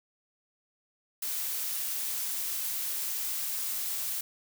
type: noise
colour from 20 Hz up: blue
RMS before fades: -33 dBFS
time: 1.22-4.21 s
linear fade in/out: 5 ms
effects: none